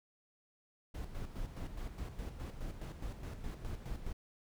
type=noise with tremolo; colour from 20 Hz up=brown; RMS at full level=-41 dBFS; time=0.94-4.13 s; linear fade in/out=10 ms; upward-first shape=square; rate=4.8 Hz; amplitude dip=55%; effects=none